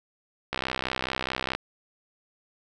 click train, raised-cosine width 0.3 ms, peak -11 dBFS, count 67, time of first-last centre 0.53-1.55 s, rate 64.7 Hz, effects none

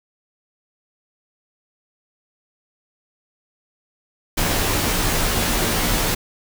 pink noise with comb filter, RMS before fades -20 dBFS, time 4.37-6.15 s, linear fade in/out 10 ms, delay 15 ms, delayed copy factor -0.75, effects none

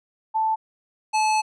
sine / square tone pair in turn, 880 / 863.9 Hz, A5 / A5, 0 / -32 cents, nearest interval unison, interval 32 cents, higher first, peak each -19 dBFS, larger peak neither, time 0.34-0.56 / 1.13-1.42 s, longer second, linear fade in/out 20 ms, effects resampled to 22050 Hz

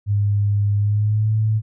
sine tone with pitch glide, 102.2 to 108.9 Hz, G#2 to A2, -27 to -17 cents, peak -15 dBFS, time 0.06-1.62 s, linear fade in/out 50 ms, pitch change +110 cents, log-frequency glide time 0.76-1.33 s, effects none

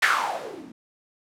violet noise with low-pass filter sweep, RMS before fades -26 dBFS, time 0.02-0.72 s, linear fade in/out 5 ms, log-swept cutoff 1800 to 220 Hz, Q 4.7, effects none

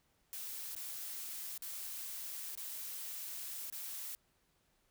blue noise with dropouts, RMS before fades -44 dBFS, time 0.33-4.15 s, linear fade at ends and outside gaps 0 ms, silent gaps 0.751-0.764 / 1.577-1.622 / 2.552-2.575 / 3.7-3.725 s, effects pink hiss -75 dBFS RMS until 4.9 s

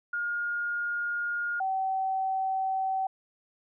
sine tone pair in turn, 1422 / 764.7 Hz, F6 / G5, +31 / -43 cents, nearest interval major seventh, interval 1074 cents, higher first, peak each -28 / -26 dBFS, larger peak second, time 0.13-1.6 / 1.6-3.07 s, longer neither, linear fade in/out 5 ms, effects none

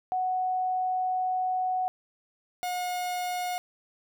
sine / 45% pulse tone pair in turn, 741 / 720.7 Hz, F#5 / F#5, +2 / -46 cents, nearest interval unison, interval 48 cents, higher first, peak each -25 / -29 dBFS, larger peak first, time 0.12-1.88 / 2.63-3.58 s, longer first, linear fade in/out 0 ms, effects none

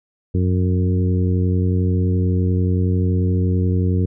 harmonic tone with a mistuned harmonic, 91.4 Hz, F#2, 21 cents flat, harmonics 1 / 2 / 3 / 4 / 5, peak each -16 / -22 / -26 / -28 / -30 dBFS, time 0.34-4.06 s, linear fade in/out 10 ms, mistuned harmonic 1, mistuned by +16 cents, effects none

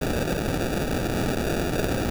violet noise with sample-and-hold, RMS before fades -25 dBFS, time 0.01-2.1 s, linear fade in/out 5 ms, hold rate 1050 Hz, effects none

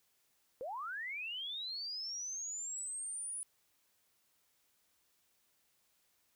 sine linear sweep, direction up, 470 to 9956 Hz, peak -39 dBFS, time 0.61-3.43 s, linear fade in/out 0 ms, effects white hiss -75 dBFS RMS until 6.35 s

